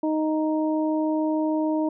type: harmonic tone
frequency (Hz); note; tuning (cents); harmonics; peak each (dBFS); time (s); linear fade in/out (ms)
311.1; D#4; 0; 1 / 2 / 3; -22 / -28 / -32; 0.03-1.89; 5
effects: none